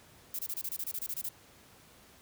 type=noise bursts; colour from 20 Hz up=violet; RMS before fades=-36 dBFS; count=13; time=0.34-1.29 s; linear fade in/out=5 ms; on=50 ms; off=25 ms; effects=pink hiss -58 dBFS RMS until 2.21 s + high-pass 60 Hz 12 dB/octave